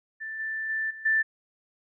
sine tone with level steps, 1768 Hz, A6, 8 cents sharp, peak -33 / -29 / -26 / -39 / -20 dBFS, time 0.2-1.23 s, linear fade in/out 20 ms, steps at 0.39 / 0.69 / 0.9 / 1.05 s, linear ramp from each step 10 ms, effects none

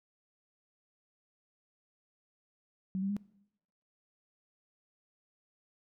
sine tone with pitch steps, 188.8 / 196.02 / 203.5 Hz, F#3 / G3 / G#3, +35 / 0 / -35 cents, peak -31 dBFS, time 2.95-3.166 s, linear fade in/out 0 ms, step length 72 ms, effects noise-tail reverb RT60 0.8 s tail -20 dB re dry

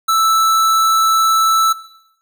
square tone, 1318.5 Hz, E6, in tune, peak -12 dBFS, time 0.08-1.73 s, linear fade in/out 10 ms, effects noise-tail reverb RT60 0.8 s tail -17 dB re dry

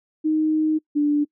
sine tone pair in turn, 311.1 / 293.6 Hz, D#4 / D4, 0 / 0 cents, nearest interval minor second, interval 100 cents, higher first, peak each -17 / -16 dBFS, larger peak second, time 0.24-0.79 / 0.95-1.25 s, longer first, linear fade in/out 20 ms, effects noise-tail reverb RT60 0.1 s tail -25 dB re dry

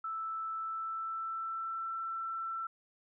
sine tone with pitch glide, 1318.5 to 1338.5 Hz, E6 to E6, 0 to +26 cents, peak -35 dBFS, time 0.04-2.67 s, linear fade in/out 5 ms, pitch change +26 cents, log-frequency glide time 0.53-1.9 s, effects none

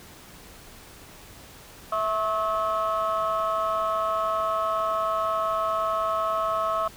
sine tone cluster, 655 / 1091 / 1289 Hz, E5 / C#6 / E6, -11 / -28 / -39 cents, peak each -26 dBFS, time 1.92-6.88 s, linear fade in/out 5 ms, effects tanh soft clip ceiling -18 dBFS + pink hiss -47 dBFS RMS until 6.96 s

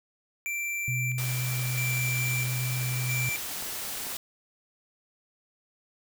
square tone with tremolo, 2349 Hz, D7, in tune, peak -30 dBFS, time 0.46-3.36 s, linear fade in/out 0 ms, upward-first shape square, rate 0.76 Hz, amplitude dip 60%
sine tone, 126.3 Hz, B2, 39 cents sharp, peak -28 dBFS, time 0.88-3.29 s, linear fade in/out 0 ms
white noise, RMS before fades -35 dBFS, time 1.18-4.17 s, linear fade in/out 2 ms
clicks, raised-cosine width 1 ms, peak -28 dBFS, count 2, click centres 3.625 / 4.068 s
effects none

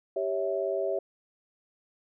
sine chord, C# diminished, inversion second, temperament equal with one note detuned, 392 / 554.4 / 652.4 Hz, G4 / C#5 / E5, 0 / 0 / -18 cents, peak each -31 dBFS, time 0.16-0.99 s, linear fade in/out 5 ms, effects none

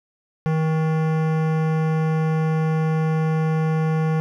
sine tone with hard clipping, 158.4 Hz, D#3, 31 cents sharp, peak -20 dBFS, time 0.46-4.2 s, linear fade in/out 0 ms, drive 18 dB, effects none

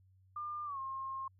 sine tone with pitch glide, 1200 to 1069.1 Hz, D6 to C6, +37 to +37 cents, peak -38 dBFS, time 0.36-1.28 s, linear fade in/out 5 ms, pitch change -200 cents, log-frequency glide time 0.65-0.79 s, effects added 94 Hz sine -63 dBFS peak until 1.39 s

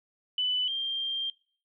sine tone pair in turn, 2994 / 3182 Hz, F#7 / G7, +20 / +25 cents, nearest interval minor second, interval 105 cents, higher second, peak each -25 / -29 dBFS, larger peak first, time 0.38-0.68 / 0.68-1.3 s, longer second, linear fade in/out 2 ms, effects noise-tail reverb RT60 0.5 s tail -23 dB re dry

